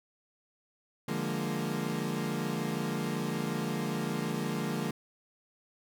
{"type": "chord", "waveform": "30% pulse", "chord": "Bb dominant seventh", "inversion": "first", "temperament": "equal with one note detuned", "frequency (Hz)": [147.94, 174.61, 207.7, 233.1], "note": ["D3", "F3", "Ab3", "Bb3"], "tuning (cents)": [13, 0, 0, 0], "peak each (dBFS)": -34, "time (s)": [1.08, 4.91], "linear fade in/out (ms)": 5, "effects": []}